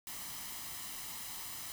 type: noise with comb filter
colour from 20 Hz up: white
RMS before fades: -44 dBFS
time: 0.07-1.72 s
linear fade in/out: 0 ms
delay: 0.99 ms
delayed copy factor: +0.55
effects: none